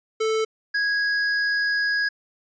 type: tone pair in turn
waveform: square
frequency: 440 / 1656.4 Hz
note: A4 / G#6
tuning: 0 / -5 cents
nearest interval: octave + major seventh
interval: 2295 cents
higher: second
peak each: -21 dBFS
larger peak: neither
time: 0.2-0.45 / 0.74-2.09 s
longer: second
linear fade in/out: 10 ms
effects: resampled to 16000 Hz